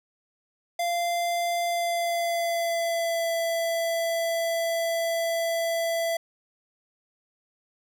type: tone with pitch glide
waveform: square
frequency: 691 to 667.1 Hz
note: F5 to E5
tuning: -19 to +20 cents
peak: -25 dBFS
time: 0.79-6.17 s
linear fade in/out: 5 ms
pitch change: -61 cents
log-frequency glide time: 1.65-3.32 s
effects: none